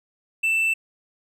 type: tone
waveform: triangle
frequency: 2660 Hz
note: E7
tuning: 15 cents sharp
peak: -17 dBFS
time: 0.43-0.74 s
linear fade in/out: 10 ms
effects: none